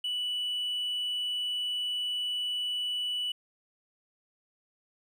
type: tone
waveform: triangle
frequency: 2960 Hz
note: F#7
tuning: in tune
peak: -27 dBFS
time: 0.04-3.32 s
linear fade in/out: 5 ms
effects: tanh soft clip ceiling -24 dBFS